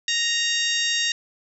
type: harmonic tone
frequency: 932.3 Hz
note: A#5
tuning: in tune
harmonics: 2 / 3 / 4 / 5 / 6 / 7 / 8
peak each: -27 / -27 / -25 / -32 / -29 / -32 / -34 dBFS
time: 0.08-1.12 s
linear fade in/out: 2 ms
effects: none